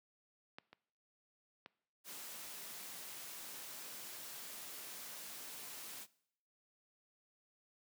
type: clicks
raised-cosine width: 0.3 ms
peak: -32 / -39 / -34 dBFS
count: 3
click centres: 0.585 / 0.73 / 1.661 s
type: noise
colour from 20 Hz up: white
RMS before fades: -49 dBFS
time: 2.04-6.07 s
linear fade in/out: 50 ms
effects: noise-tail reverb RT60 0.7 s tail -21 dB re dry + high-pass 150 Hz 12 dB/octave